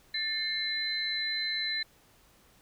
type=tone cluster; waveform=sine; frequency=1775 / 2135 / 4049 Hz; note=A6 / C7 / B7; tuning=+15 / +34 / +42 cents; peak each=-35 / -38 / -31 dBFS; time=0.14-1.83 s; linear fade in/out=5 ms; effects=pink hiss -62 dBFS RMS until 2.61 s